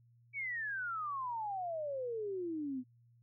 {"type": "exponential sweep", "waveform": "sine", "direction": "down", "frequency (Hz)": [2300, 245.6], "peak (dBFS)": -36, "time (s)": [0.33, 2.84], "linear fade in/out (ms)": 50, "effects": ["added 118 Hz sine -63 dBFS peak until 3.22 s"]}